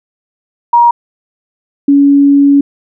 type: tone pair in turn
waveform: sine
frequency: 948 / 281.8 Hz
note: A#5 / C#4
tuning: +29 / +29 cents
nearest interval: octave + major sixth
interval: 2100 cents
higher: first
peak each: -3 dBFS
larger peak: neither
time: 0.73-0.91 / 1.88-2.61 s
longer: second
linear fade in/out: 5 ms
effects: none